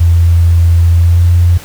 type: tone with pitch glide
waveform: sine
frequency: 84.8 to 87.03 Hz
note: E2 to F2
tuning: +50 to -6 cents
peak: -4 dBFS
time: 0-1.58 s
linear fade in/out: 10 ms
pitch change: +44 cents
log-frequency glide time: 0.93-1.29 s
effects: pink hiss -32 dBFS RMS until 1.64 s